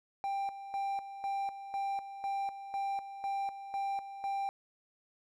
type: tone with tremolo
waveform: triangle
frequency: 790 Hz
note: G5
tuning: 13 cents sharp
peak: -30 dBFS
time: 0.24-4.49 s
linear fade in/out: 0 ms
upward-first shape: square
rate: 2 Hz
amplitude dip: 70%
effects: none